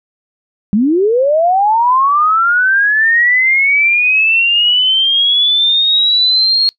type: linear sweep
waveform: sine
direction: up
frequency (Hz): 190.3 to 4300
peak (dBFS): -8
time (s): 0.73-6.69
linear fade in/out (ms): 0
effects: noise-tail reverb RT60 0.1 s tail -22 dB re dry